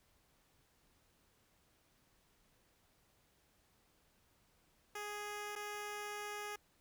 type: tone with dropouts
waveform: 10% pulse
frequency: 415.3 Hz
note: G#4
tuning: in tune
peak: -34 dBFS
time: 4.95-6.56 s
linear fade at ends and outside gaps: 5 ms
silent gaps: 5.555-5.56 s
effects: pink hiss -73 dBFS RMS until 6.8 s